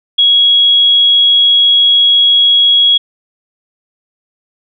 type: tone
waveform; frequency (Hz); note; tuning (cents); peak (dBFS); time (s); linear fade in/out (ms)
sine; 3322; G#7; 0; -5; 0.18-2.98; 10
effects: none